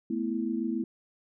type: chord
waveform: sine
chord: A suspended second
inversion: none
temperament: equal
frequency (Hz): 220 / 246.9 / 329.6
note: A3 / B3 / E4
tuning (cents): 0 / 0 / 0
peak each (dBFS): -32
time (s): 0.1-0.84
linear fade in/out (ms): 5
effects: none